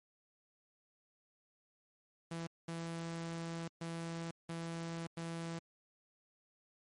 sawtooth tone bursts at uneven times, 166.5 Hz, E3, 18 cents sharp, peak -36 dBFS, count 5, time 2.31-2.47 / 2.68-3.68 / 3.81-4.31 / 4.49-5.07 / 5.17-5.59 s, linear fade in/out 5 ms, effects MP3 48 kbps

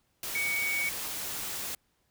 sine tone in noise, 2244 Hz, C#7, 21 cents sharp, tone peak -28 dBFS, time 0.35-0.89 s, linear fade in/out 2 ms, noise white, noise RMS -36 dBFS, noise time 0.23-1.75 s, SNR +5 dB, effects pink hiss -73 dBFS RMS until 2.1 s

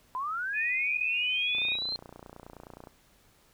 sine linear sweep, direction up, 987.8 to 4199 Hz, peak -30 dBFS, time 0.15-1.96 s, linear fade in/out 0 ms
sine tone, 2479 Hz, D#7, 7 cents flat, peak -28 dBFS, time 0.53-1.78 s, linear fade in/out 50 ms
click train, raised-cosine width 1 ms, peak -31 dBFS, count 40, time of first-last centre 1.55-2.872 s, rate 29.5 Hz
effects pink hiss -63 dBFS RMS until 3.53 s

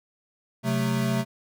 square chord, F# diminished, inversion second, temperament equal with one note detuned, 131.65 / 185 / 220 Hz, C3 / F#3 / A3, +11 / 0 / 0 cents, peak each -27 / -31 / -27 dBFS, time 0.63-1.25 s, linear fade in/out 50 ms, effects none

